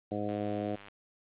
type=harmonic tone; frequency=103.83 Hz; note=G#2; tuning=in tune; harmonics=1 / 2 / 3 / 4 / 5 / 6 / 7; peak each=-41 / -38 / -37 / -41 / -39 / -40 / -41 dBFS; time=0.11-0.76 s; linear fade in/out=10 ms
type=click train; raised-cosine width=0.3 ms; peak=-33 dBFS; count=61; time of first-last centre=0.29-0.884 s; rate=101 Hz
effects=resampled to 8000 Hz + 10-bit